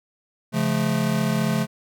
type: chord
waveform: square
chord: Db augmented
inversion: none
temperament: just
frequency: 138.59 / 173.24 / 216.5 Hz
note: Db3 / F3 / A3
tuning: 0 / -14 / -28 cents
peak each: -26 / -26 / -24 dBFS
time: 0.52-1.67 s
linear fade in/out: 50 ms
effects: none